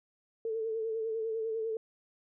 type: tone with vibrato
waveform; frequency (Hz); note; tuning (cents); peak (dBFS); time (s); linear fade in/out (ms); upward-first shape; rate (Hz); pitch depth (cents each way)
sine; 446.1; A4; +24; -31; 0.45-1.77; 2; sine; 10; 40
effects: none